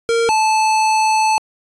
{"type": "tone pair in turn", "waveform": "square", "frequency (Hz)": [462.2, 872.5], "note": ["A#4", "A5"], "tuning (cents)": [-15, -15], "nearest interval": "major seventh", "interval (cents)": 1100, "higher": "second", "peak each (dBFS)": [-14, -13], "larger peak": "second", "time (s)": [[0.09, 0.29], [0.29, 1.38]], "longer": "second", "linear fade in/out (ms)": 0, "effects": ["resampled to 22050 Hz"]}